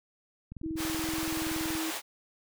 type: click train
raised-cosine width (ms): 5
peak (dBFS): -29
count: 27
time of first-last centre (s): 0.52-1.752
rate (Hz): 21.1
type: tone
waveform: sine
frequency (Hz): 320.6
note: E4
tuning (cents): -48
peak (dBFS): -32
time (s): 0.63-1.91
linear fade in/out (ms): 10
type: high-pass noise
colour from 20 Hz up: pink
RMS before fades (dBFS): -36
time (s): 0.76-2.02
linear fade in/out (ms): 50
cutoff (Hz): 680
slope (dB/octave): 12
effects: none